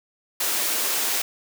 white high-pass noise, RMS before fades -24 dBFS, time 0.4-1.22 s, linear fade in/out 5 ms, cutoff 250 Hz, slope 24 dB/octave, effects none

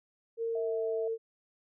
sine tone with pitch glide, 457.9 to 451.3 Hz, A#4 to A4, -31 to +44 cents, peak -30 dBFS, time 0.37-1.18 s, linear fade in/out 50 ms, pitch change -25 cents, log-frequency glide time 0.63-0.75 s
sine tone, 650 Hz, E5, 24 cents flat, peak -36 dBFS, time 0.55-1.08 s, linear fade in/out 5 ms
effects none

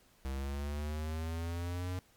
square linear sweep, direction up, 65.8 to 92 Hz, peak -36 dBFS, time 0.25-1.99 s, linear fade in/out 0 ms, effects pink hiss -66 dBFS RMS until 2.16 s + Opus 48 kbps

